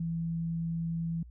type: tone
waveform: sine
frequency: 166 Hz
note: E3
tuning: 12 cents sharp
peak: -30 dBFS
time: 0-1.23 s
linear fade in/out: 5 ms
effects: added 60 Hz sine -47 dBFS peak until 1.3 s